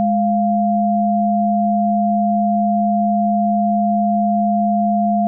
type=tone pair together; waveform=sine; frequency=208.4 / 696 Hz; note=G#3 / F5; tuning=+6 / -6 cents; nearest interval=octave + major sixth; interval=2088 cents; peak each=-16 dBFS; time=0-5.27 s; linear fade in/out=0 ms; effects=none